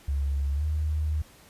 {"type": "tone with pitch glide", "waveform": "sine", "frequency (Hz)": [69.8, 76.56], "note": ["C#2", "D#2"], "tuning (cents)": [13, -27], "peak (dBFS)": -24, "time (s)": [0.08, 1.22], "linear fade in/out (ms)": 5, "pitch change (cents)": 160, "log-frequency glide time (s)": [0.54, 0.64], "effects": ["pink hiss -54 dBFS RMS until 1.49 s", "resampled to 32000 Hz"]}